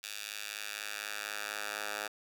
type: tone with high-pass filter sweep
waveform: 10% pulse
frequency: 104.1 Hz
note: G#2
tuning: 5 cents sharp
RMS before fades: -40 dBFS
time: 0.03-2.08 s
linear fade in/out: 10 ms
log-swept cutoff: 3000 to 970 Hz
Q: 1
effects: none